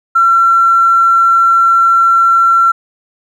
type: tone with tanh clipping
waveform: triangle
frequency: 1357 Hz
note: E6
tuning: 50 cents sharp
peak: -5 dBFS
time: 0.15-2.72 s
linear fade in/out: 10 ms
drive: 2 dB
effects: none